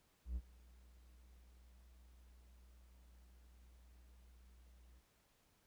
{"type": "tone with ADSR envelope", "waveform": "triangle", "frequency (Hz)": 60.8, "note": "B1", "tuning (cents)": -26, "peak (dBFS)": -35, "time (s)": [0.25, 5.02], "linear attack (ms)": 110, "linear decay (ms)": 49, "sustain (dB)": -24, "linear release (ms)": 40, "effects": ["pink hiss -75 dBFS RMS until 5.66 s"]}